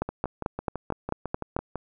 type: two click trains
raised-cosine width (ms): 1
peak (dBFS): -12 / -17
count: 8 / 11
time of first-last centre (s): 0.02-1.565 / 0.09-1.757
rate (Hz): 4.53 / 6
effects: none